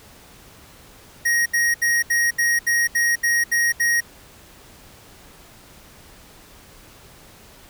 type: tone bursts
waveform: square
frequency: 1880 Hz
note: A#6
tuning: 14 cents sharp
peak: -17 dBFS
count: 10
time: 1.25-4.007 s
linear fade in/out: 10 ms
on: 210 ms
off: 73 ms
effects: pink hiss -47 dBFS RMS until 7.69 s